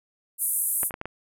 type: band-pass noise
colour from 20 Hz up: pink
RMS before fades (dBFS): -26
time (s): 0.38-0.91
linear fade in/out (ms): 50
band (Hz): 9300 to 13000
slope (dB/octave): 48
type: clicks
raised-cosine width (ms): 0.5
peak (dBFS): -17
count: 5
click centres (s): 0.832 / 0.908 / 0.941 / 1.014 / 1.056
effects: none